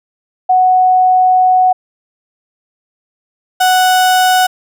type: tone pair in turn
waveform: sine / 35% pulse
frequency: 740 / 740 Hz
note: F#5 / F#5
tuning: 0 / 0 cents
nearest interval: unison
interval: 0 cents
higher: neither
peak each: -6 dBFS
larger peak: neither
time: 0.49-1.73 / 3.6-4.47 s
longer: first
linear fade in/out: 10 ms
effects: none